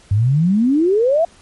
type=exponential sweep; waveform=sine; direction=up; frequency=95.4 to 694 Hz; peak=-11 dBFS; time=0.11-1.25 s; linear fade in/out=5 ms; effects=pink hiss -48 dBFS RMS until 1.41 s + MP3 48 kbps